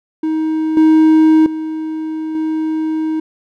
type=tone with level steps; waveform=triangle; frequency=315.2 Hz; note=D#4; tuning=23 cents sharp; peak=-12 / -4 / -17 / -13 dBFS; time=0.23-3.2 s; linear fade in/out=5 ms; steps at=0.77 / 1.46 / 2.35 s; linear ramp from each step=2 ms; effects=none